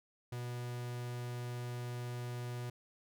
45% pulse tone, 122 Hz, B2, 21 cents flat, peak -39 dBFS, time 0.32-2.7 s, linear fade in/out 5 ms, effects none

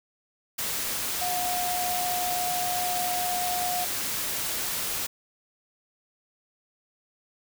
sine tone in noise, 719 Hz, F#5, 50 cents flat, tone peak -28 dBFS, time 1.21-3.85 s, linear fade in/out 10 ms, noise white, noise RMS -30 dBFS, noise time 0.58-5.07 s, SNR -1 dB, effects none

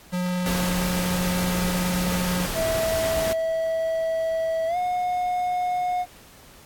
square tone with vibrato, 180 Hz, F#3, 47 cents flat, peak -24 dBFS, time 0.12-2.47 s, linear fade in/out 20 ms, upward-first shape triangle, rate 18 Hz, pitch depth 10 cents each way
pink noise, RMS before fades -29 dBFS, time 0.46-3.33 s, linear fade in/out 0 ms
triangle tone with pitch glide, 651 to 722.3 Hz, E5 to F#5, -22 to -42 cents, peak -20 dBFS, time 2.54-6.06 s, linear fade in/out 50 ms, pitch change +180 cents, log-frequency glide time 4.67-4.77 s
effects pink hiss -49 dBFS RMS until 6.65 s + AAC 64 kbps

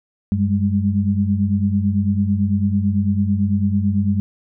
sine tone cluster, 96.4 / 196.3 / 205.3 Hz, G2 / G3 / G#3, -28 / +3 / -20 cents, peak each -19 / -21 / -19 dBFS, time 0.32-4.2 s, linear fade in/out 0 ms, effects none

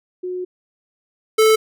sine / square tone pair in turn, 363.9 / 437.9 Hz, F#4 / A4, -29 / -8 cents, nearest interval minor third, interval 321 cents, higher second, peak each -23 / -11 dBFS, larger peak second, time 0.23-0.45 / 1.38-1.56 s, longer first, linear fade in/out 10 ms, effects none

